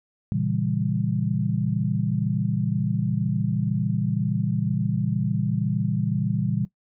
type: chord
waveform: sine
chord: A# diminished seventh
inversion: none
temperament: equal with one note detuned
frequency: 116.54 / 138.59 / 164.81 / 198.05 Hz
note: A#2 / C#3 / E3 / G3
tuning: 0 / 0 / 0 / +18 cents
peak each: -27 dBFS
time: 0.32-6.65 s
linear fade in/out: 0 ms
effects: noise-tail reverb RT60 0.1 s tail -17 dB re dry